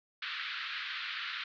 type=band-pass noise; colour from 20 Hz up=pink; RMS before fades=-39 dBFS; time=0.22-1.44 s; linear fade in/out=5 ms; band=1300 to 4200 Hz; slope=48 dB/octave; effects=none